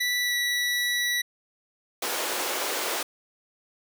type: tone with pitch glide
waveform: 25% pulse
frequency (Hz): 1966 to 1950.2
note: B6 to B6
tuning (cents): -8 to -22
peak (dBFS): -20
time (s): 0-1.22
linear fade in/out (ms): 10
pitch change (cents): -14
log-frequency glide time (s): 0.22-0.34
type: high-pass noise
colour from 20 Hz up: pink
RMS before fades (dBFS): -29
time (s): 2.02-3.03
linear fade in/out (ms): 5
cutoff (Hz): 370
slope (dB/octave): 24
effects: none